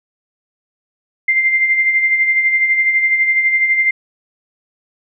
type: tone with tremolo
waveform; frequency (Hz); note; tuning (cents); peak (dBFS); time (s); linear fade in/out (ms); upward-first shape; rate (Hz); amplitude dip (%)
sine; 2093; C7; 0; -9; 1.28-3.91; 5; sine; 12; 50
effects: none